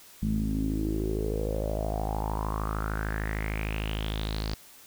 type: tone with low-pass filter sweep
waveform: sawtooth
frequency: 53.2 Hz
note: G#1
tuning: 42 cents sharp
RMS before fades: -30 dBFS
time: 0.22-4.54 s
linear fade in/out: 0 ms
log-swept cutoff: 200 to 4700 Hz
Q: 6.7
effects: white hiss -52 dBFS RMS until 4.86 s